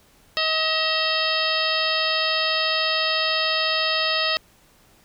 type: harmonic tone with a mistuned harmonic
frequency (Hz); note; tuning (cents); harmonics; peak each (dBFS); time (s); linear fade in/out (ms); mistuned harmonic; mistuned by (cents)
634; D#5; +32; 1 / 2 / 3 / 4 / 5 / 6 / 7 / 8; -28 / -28 / -28 / -28 / -28 / -28 / -28 / -28; 0.37-4.37; 0; 4; +88
effects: pink hiss -56 dBFS RMS until 5.04 s